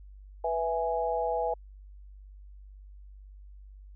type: chord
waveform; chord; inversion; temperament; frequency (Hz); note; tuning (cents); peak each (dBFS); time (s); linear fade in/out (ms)
sine; E major; second; equal; 493.9 / 659.3 / 830.6; B4 / E5 / G#5; 0 / 0 / 0; -31; 0.44-1.54; 5
effects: added 49 Hz sine -46 dBFS peak until 3.95 s